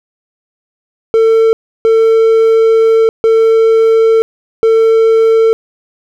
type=tone bursts at uneven times; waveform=triangle; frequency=448.8 Hz; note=A4; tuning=34 cents sharp; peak=-3 dBFS; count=4; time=1.14-1.53 / 1.85-3.09 / 3.24-4.22 / 4.63-5.53 s; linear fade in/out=0 ms; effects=none